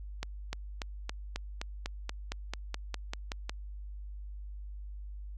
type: accelerating click train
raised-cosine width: 0.2 ms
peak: -18 dBFS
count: 15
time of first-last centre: 0.23-3.495 s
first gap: 300 ms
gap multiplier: 0.96
effects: added 50 Hz sine -40 dBFS peak until 5.37 s